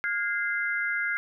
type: tone cluster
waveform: sine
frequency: 1422 / 1637 / 2074 Hz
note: F6 / G#6 / C7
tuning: +31 / -25 / -16 cents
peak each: -30 dBFS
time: 0.04-1.17 s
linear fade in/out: 0 ms
effects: none